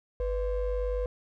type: ring-modulated tone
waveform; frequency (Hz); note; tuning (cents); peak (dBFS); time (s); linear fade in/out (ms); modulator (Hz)
triangle; 272.4; C#4; -30; -22; 0.2-1.06; 2; 223
effects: none